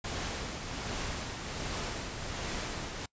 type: noise with tremolo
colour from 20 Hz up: pink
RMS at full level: -35 dBFS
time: 0.04-3.06 s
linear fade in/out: 5 ms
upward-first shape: triangle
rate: 1.3 Hz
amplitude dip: 45%
effects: noise-tail reverb RT60 0.1 s tail -24 dB re dry + resampled to 16000 Hz